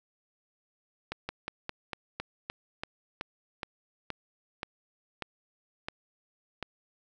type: slowing click train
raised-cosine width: 0.3 ms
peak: -18 dBFS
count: 15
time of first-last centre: 1.12-6.627 s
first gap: 170 ms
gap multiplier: 1.12
effects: none